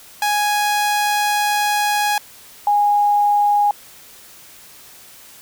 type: tone pair in turn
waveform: sawtooth / sine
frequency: 830.6 / 823 Hz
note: G#5 / G#5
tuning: 0 / -16 cents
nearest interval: unison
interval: 16 cents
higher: first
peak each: -12 dBFS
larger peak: neither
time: 0.22-2.18 / 2.67-3.71 s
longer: first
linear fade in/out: 2 ms
effects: white hiss -43 dBFS RMS until 5.41 s